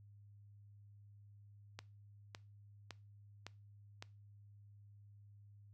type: click train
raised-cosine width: 0.2 ms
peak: -29 dBFS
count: 5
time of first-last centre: 1.79-4.025 s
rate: 1.79 Hz
effects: noise-tail reverb RT60 0.3 s tail -21 dB re dry + added 102 Hz sine -58 dBFS peak until 5.73 s